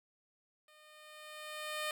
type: tone with level ramp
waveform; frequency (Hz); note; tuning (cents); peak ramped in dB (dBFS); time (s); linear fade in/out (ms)
10% pulse; 610; D#5; -34; -53 to -26; 0.68-1.91; 2
effects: none